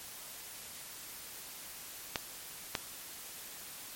clicks, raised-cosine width 0.2 ms, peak -13 dBFS, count 2, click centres 2.158 / 2.752 s, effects white hiss -47 dBFS RMS until 3.95 s + MP3 64 kbps

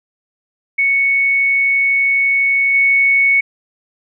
sine tone with level steps, 2217 Hz, C#7, in tune, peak -11 / -9 dBFS, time 0.78-3.41 s, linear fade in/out 10 ms, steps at 2.74 s, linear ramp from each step 5 ms, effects none

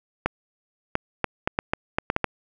clicks, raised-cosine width 0.5 ms, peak -6 dBFS, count 10, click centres 0.26 / 0.954 / 1.243 / 1.475 / 1.589 / 1.735 / 1.985 / 2.101 / 2.164 / 2.243 s, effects none

